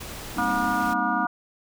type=noise; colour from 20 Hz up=pink; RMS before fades=-37 dBFS; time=0-0.94 s; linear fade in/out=10 ms
type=chord; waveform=triangle; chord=C minor seventh; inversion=second; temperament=equal with one note detuned; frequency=199.88 / 233.1 / 261.6 / 311.1 Hz; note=G3 / Bb3 / C4 / Eb4; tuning=+34 / 0 / 0 / 0 cents; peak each=-31 dBFS; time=0.36-1.26 s; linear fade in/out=5 ms
type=harmonic tone; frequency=240 Hz; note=B3; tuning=49 cents flat; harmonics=3 / 4 / 5 / 6; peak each=-28 / -28 / -28 / -28 dBFS; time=0.38-1.27 s; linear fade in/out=5 ms
effects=none